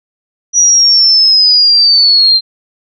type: linear sweep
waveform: sine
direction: down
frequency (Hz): 5850 to 4129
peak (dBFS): -4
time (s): 0.53-2.41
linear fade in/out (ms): 50
effects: none